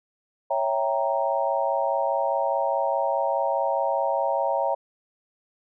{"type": "chord", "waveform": "sine", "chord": "C# diminished seventh", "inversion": "none", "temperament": "equal", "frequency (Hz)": [554.4, 659.3, 784, 932.3], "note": ["C#5", "E5", "G5", "Bb5"], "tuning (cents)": [0, 0, 0, 0], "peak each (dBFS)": [-26, -27, -28, -27], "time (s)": [0.5, 4.75], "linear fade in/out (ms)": 10, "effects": []}